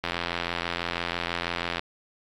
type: click train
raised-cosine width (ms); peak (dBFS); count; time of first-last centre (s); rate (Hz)
0.3; -11; 152; 0.04-1.794; 86.1
effects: AAC 64 kbps